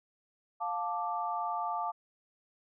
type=chord; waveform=sine; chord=D minor; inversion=first; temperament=just; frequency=704.8 / 881 / 1174.7 Hz; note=F5 / A5 / D6; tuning=+16 / +2 / 0 cents; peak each=-36 / -35 / -36 dBFS; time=0.6-1.92 s; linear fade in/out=20 ms; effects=none